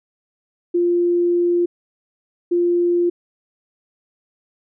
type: tone bursts at uneven times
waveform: sine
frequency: 348.6 Hz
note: F4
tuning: 3 cents flat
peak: -14 dBFS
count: 2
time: 0.74-1.66 / 2.51-3.1 s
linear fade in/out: 10 ms
effects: none